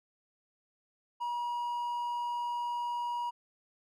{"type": "tone", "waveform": "triangle", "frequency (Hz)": 959, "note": "A#5", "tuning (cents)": 49, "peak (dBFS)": -30, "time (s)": [1.2, 3.31], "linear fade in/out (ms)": 20, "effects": []}